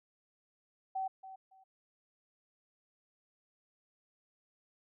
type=tone with echo; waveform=sine; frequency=764 Hz; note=G5; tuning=45 cents flat; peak=-33 dBFS; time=0.95-1.08 s; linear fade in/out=10 ms; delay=280 ms; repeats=2; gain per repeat=-13 dB; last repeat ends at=1.64 s; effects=none